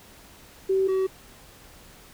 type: tone pair in turn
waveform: sine / triangle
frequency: 383.3 / 379.8 Hz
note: G4 / F#4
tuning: -39 / +45 cents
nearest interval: unison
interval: 16 cents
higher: first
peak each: -19 dBFS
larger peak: neither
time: 0.69-0.88 / 0.88-1.07 s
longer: neither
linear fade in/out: 10 ms
effects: pink hiss -50 dBFS RMS until 2.13 s